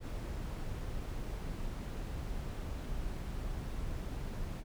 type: noise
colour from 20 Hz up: brown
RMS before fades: -39 dBFS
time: 0-4.64 s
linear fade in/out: 50 ms
effects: none